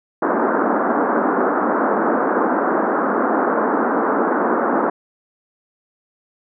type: band-pass noise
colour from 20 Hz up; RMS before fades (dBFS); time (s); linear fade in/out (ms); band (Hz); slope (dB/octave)
pink; -18; 0.22-4.9; 5; 220 to 1500; 48
effects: none